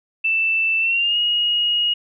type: tone with pitch glide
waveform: sine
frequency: 2656 to 2880 Hz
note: E7 to F#7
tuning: +12 to -47 cents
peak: -16 dBFS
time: 0.24-1.94 s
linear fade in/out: 10 ms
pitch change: +141 cents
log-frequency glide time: 0.8-1.18 s
effects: none